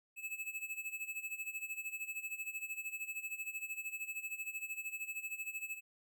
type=tone with tremolo; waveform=square; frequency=2602 Hz; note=E7; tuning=23 cents flat; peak=-38 dBFS; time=0.16-5.81 s; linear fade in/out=50 ms; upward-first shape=sine; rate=13 Hz; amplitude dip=80%; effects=none